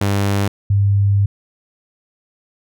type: tone pair in turn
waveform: sawtooth / sine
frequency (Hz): 100 / 100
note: G2 / G2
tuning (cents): +35 / +35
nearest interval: unison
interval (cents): 0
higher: neither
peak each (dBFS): -11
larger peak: neither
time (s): 0.01-0.48 / 0.7-1.26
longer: second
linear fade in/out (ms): 5
effects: none